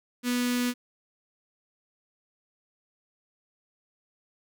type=tone with notch filter; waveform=sawtooth; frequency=245.6 Hz; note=B3; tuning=9 cents flat; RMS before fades=-27 dBFS; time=0.23-0.74 s; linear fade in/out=50 ms; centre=700 Hz; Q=0.5; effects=none